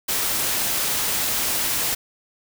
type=noise; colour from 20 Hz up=white; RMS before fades=-23 dBFS; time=0.08-1.95 s; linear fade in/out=10 ms; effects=none